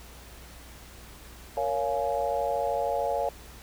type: chord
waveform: sine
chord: Bb minor seventh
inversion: none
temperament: just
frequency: 466.2 / 559.4 / 699.2 / 839.1 Hz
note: Bb4 / Db5 / F5 / Ab5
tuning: 0 / +16 / +2 / +18 cents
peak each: -33 / -29 / -30 / -32 dBFS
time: 1.57-3.29 s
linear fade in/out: 2 ms
effects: added 60 Hz sine -48 dBFS peak until 3.62 s + pink hiss -49 dBFS RMS until 3.62 s